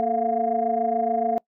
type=tone cluster; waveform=sine; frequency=230.6 / 441.9 / 685 / 712 Hz; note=A#3 / A4 / F5 / F5; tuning=-19 / +7 / -34 / +33 cents; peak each=-29 / -28 / -24 / -24 dBFS; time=0-1.38 s; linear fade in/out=0 ms; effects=noise-tail reverb RT60 0.1 s tail -24 dB re dry + tanh soft clip ceiling -11 dBFS